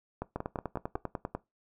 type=two click trains; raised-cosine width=1 ms; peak=-20 / -19 dBFS; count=5 / 11; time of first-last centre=0.22-0.957 / 0.36-1.35 s; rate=5.43 / 10.1 Hz; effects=noise-tail reverb RT60 0.2 s tail -19 dB re dry